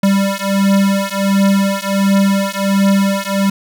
square beating tone pair, 196 / 197.4 Hz, G3 / G3, 0 / +12 cents, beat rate 1.4 Hz, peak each -15 dBFS, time 0.03-3.5 s, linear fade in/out 5 ms, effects none

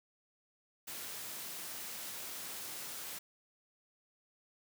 white high-pass noise, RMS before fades -44 dBFS, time 0.87-3.19 s, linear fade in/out 10 ms, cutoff 110 Hz, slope 12 dB/octave, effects none

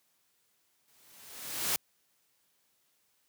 white noise with exponential growth, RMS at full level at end -28 dBFS, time 0.88-1.76 s, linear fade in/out 0 ms, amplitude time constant 190 ms, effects white hiss -73 dBFS RMS until 3.28 s + high-pass 80 Hz 12 dB/octave

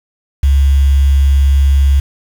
sine tone with quantisation, 69 Hz, C#2, 7 cents flat, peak -6 dBFS, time 0.43-2 s, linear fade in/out 5 ms, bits 5, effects none

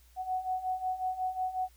sine beating tone pair, 740 / 745.5 Hz, F#5 / F#5, 0 / +13 cents, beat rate 5.5 Hz, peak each -36 / -32 dBFS, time 0.16-1.69 s, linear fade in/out 50 ms, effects added 60 Hz sine -58 dBFS peak until 1.76 s + white hiss -65 dBFS RMS until 1.76 s

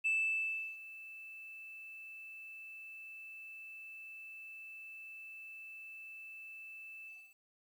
sine tone with ADSR envelope, 2637 Hz, E7, in tune, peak -27 dBFS, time 0.04-7.36 s, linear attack 21 ms, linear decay 700 ms, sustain -20 dB, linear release 280 ms, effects tanh soft clip ceiling -27 dBFS + 11-bit

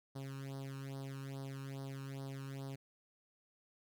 sawtooth tone with flanger, 136.1 Hz, C#3, 31 cents flat, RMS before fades -45 dBFS, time 0.15-2.76 s, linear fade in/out 10 ms, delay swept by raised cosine 0.2 to 0.75 ms, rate 2.4 Hz, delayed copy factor +0.9, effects none

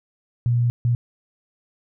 sine tone bursts at uneven times, 120 Hz, B2, 49 cents flat, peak -16 dBFS, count 2, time 0.46-0.7 / 0.85-0.95 s, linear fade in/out 0 ms, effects none

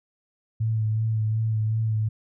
sine tone with vibrato, 110 Hz, A2, in tune, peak -21 dBFS, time 0.6-2.09 s, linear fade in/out 10 ms, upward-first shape sine, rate 2.7 Hz, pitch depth 26 cents each way, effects none

